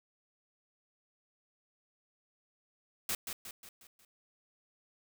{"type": "noise with echo", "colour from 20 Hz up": "white", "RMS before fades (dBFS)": -34, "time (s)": [3.09, 3.15], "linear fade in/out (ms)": 2, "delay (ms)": 180, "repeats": 5, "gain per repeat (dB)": -6, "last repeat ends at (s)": 4.05, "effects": []}